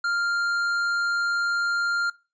sine tone with hard clipping, 1396.9 Hz, F6, in tune, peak -24 dBFS, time 0.04-2.1 s, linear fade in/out 5 ms, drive 8 dB, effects noise-tail reverb RT60 0.3 s tail -21 dB re dry + resampled to 16000 Hz

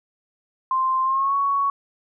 sine tone with pitch glide, 1046.5 to 1115.2 Hz, C6 to C#6, 0 to +10 cents, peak -18 dBFS, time 0.71-1.7 s, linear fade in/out 2 ms, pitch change +110 cents, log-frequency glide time 1.03-1.35 s, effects none

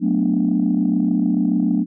sine chord, B minor seventh, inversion second, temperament equal, 185 / 220 / 246.9 / 293.7 Hz, F#3 / A3 / B3 / D4, 0 / 0 / 0 / 0 cents, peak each -20 dBFS, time 0-1.86 s, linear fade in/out 50 ms, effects tanh soft clip ceiling -8 dBFS

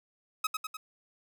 sawtooth tone with echo, 1274 Hz, D#6, 41 cents sharp, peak -23 dBFS, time 0.44-0.47 s, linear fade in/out 5 ms, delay 100 ms, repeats 3, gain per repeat -4 dB, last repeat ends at 0.77 s, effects none

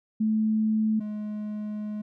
sine / triangle tone pair in turn, 217.5 / 211.1 Hz, A3 / G#3, -20 / +29 cents, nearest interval minor second, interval 51 cents, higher first, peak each -21 / -28 dBFS, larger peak first, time 0.2-1 / 1-2.02 s, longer second, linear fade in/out 10 ms, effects none

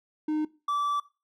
triangle tone pair in turn, 306.9 / 1159.4 Hz, D#4 / D6, -24 / -23 cents, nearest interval octave + major seventh, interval 2301 cents, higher second, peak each -23 dBFS, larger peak neither, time 0.28-0.45 / 0.68-1 s, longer second, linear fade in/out 5 ms, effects noise-tail reverb RT60 0.3 s tail -19 dB re dry

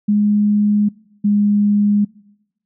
sine tone pair in turn, 207.7 / 205.8 Hz, G#3 / G#3, 0 / -16 cents, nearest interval unison, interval 16 cents, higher first, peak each -11 dBFS, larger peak neither, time 0.08-0.89 / 1.24-2.05 s, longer neither, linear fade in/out 10 ms, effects noise-tail reverb RT60 1.0 s tail -24 dB re dry

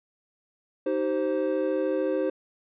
triangle chord, C minor, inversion first, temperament equal with one note detuned, 311.1 / 384.6 / 523.3 Hz, Eb4 / G4 / C5, 0 / -33 / 0 cents, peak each -27 / -27 / -25 dBFS, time 0.86-2.3 s, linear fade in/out 5 ms, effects resampled to 8000 Hz

